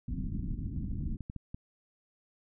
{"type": "low-pass noise", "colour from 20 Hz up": "pink", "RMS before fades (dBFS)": -35, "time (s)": [0.08, 1.17], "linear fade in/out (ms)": 5, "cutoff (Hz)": 280, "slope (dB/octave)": 48}
{"type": "clicks", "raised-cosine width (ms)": 5, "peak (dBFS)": -27, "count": 8, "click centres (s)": [0.764, 0.844, 0.916, 1.008, 1.207, 1.299, 1.363, 1.545]}
{"effects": []}